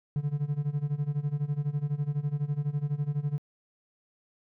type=tone with tremolo; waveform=triangle; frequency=145.6 Hz; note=D3; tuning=15 cents flat; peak=-21 dBFS; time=0.16-3.38 s; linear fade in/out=0 ms; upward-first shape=sine; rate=12 Hz; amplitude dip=90%; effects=tanh soft clip ceiling -19 dBFS